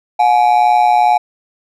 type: ring-modulated tone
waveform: triangle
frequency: 784 Hz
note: G5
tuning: in tune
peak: -3 dBFS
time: 0.19-1.18 s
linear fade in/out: 10 ms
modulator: 61 Hz
effects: none